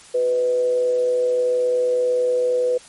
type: tone with frequency modulation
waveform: sine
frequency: 497.1 Hz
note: B4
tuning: 11 cents sharp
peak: -16 dBFS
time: 0.14-2.78 s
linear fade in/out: 10 ms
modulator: 130 Hz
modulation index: 0.25
effects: white hiss -45 dBFS RMS until 2.88 s + MP3 48 kbps